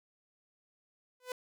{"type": "tone with exponential growth", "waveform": "sawtooth", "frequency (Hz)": 502, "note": "B4", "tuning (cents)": 28, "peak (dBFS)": -29, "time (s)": [1.2, 1.32], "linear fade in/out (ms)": 2, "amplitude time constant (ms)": 26, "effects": []}